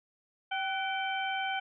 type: harmonic tone with a mistuned harmonic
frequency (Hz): 774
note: G5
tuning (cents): -22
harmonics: 1 / 2 / 3 / 4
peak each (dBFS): -33 / -36 / -38 / -39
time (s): 0.51-1.6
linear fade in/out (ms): 10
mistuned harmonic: 2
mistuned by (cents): -64
effects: none